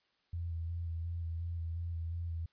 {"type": "tone with vibrato", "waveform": "sine", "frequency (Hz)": 84, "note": "E2", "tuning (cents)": 33, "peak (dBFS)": -35, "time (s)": [0.33, 2.46], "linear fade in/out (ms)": 5, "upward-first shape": "square", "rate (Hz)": 2.8, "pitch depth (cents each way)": 24, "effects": ["white hiss -75 dBFS RMS until 2.52 s", "resampled to 11025 Hz"]}